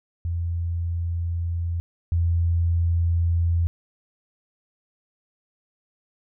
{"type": "tone pair in turn", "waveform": "sine", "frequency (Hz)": [85.1, 84.8], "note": ["F2", "E2"], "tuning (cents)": [-44, 50], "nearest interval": "unison", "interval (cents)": 6, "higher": "first", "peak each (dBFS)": [-23, -18], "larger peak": "second", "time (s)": [[0.25, 1.8], [2.12, 3.67]], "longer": "neither", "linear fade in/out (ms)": 0, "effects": []}